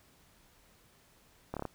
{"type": "slowing click train", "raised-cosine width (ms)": 1, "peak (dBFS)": -22, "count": 5, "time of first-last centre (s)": [1.54, 1.653], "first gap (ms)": 27, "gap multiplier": 1.03, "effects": ["pink hiss -64 dBFS RMS until 1.74 s"]}